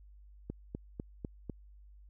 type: click train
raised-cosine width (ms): 3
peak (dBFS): -25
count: 5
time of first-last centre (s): 0.5-1.498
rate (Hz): 4.01
effects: added 50 Hz sine -53 dBFS peak until 2.09 s